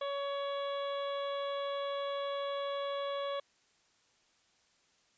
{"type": "harmonic tone", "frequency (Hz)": 561, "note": "C#5", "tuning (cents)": 21, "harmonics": [1, 2, 3, 4, 5, 6, 7], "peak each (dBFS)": [-35, -40, -50, -53, -55, -46, -55], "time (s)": [0.01, 3.4], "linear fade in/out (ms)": 5, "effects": ["white hiss -70 dBFS RMS until 5.17 s", "resampled to 16000 Hz"]}